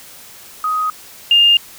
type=tone pair in turn; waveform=sine; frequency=1254 / 2815 Hz; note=D#6 / F7; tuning=+13 / +13 cents; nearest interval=octave + major second; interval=1400 cents; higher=second; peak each=-15 / -7 dBFS; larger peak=second; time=0.64-0.9 / 1.31-1.57 s; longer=neither; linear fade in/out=2 ms; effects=white hiss -39 dBFS RMS until 1.78 s